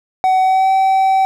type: tone with pitch glide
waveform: triangle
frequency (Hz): 752 to 767.8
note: F#5 to G5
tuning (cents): +28 to -36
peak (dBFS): -8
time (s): 0.24-1.25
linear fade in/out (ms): 0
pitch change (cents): +36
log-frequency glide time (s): 0.41-0.71
effects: none